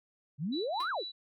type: exponential two-way sweep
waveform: sine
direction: up then down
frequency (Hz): 130.81 to 1622 to 304.7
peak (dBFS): -31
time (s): 0.38-1.04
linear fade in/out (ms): 50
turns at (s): 0.9
type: tone with tremolo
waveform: sine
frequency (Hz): 3946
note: B7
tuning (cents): -2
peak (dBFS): -37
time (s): 0.52-1.12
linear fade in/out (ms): 10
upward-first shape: sine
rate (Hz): 4.3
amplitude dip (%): 90
type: tone with exponential decay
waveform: 5% pulse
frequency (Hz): 349.6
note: F4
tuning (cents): +2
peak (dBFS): -31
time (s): 0.8-0.93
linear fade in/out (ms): 2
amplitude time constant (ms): 28
effects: none